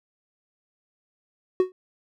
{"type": "tone with exponential decay", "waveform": "triangle", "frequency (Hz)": 370, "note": "F#4", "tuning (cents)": 0, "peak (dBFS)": -11, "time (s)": [1.6, 1.72], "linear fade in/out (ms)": 1, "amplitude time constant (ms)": 26, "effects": []}